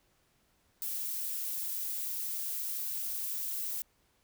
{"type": "noise", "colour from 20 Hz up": "violet", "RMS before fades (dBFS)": -36, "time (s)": [0.82, 3.82], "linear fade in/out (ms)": 0, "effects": ["pink hiss -71 dBFS RMS until 4.23 s"]}